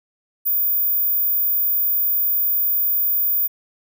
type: tone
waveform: sine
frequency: 14870 Hz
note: A#9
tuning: 5 cents flat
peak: -16 dBFS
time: 0.45-3.48 s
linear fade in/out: 20 ms
effects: none